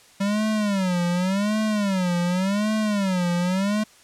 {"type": "tone with vibrato", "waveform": "square", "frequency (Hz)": 194.4, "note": "G3", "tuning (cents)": -14, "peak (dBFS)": -21, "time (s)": [0.2, 3.84], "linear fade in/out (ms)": 10, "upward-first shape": "sine", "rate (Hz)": 0.88, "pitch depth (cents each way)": 190, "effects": ["white hiss -52 dBFS RMS until 4.03 s", "low-pass 9000 Hz 12 dB/octave"]}